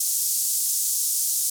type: band-pass noise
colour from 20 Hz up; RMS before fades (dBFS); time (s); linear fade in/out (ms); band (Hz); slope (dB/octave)
pink; -24; 0-1.5; 5; 6300 to 14000; 24
effects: none